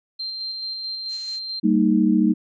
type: tone with tremolo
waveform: sine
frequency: 4156 Hz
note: C8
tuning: 12 cents flat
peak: -26 dBFS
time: 0.19-1.6 s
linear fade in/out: 10 ms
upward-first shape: square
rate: 4.6 Hz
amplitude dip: 25%
type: noise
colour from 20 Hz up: violet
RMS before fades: -32 dBFS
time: 1.08-1.4 s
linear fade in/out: 50 ms
type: chord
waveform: sine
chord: Eb major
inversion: first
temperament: equal with one note detuned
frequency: 196 / 229.9 / 311.1 Hz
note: G3 / Bb3 / Eb4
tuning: 0 / -24 / 0 cents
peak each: -19 dBFS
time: 1.63-2.34 s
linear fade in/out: 20 ms
effects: resampled to 16000 Hz